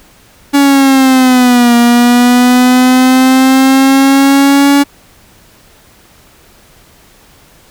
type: linear two-way sweep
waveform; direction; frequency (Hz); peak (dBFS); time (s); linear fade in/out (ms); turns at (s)
45% pulse; down then up; 283.6 to 237.1 to 283.6; -4; 0.53-4.84; 20; 1.75
effects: pink hiss -43 dBFS RMS until 7.7 s